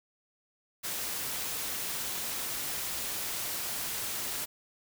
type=noise; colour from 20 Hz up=white; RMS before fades=-35 dBFS; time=0.83-4.46 s; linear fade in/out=20 ms; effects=none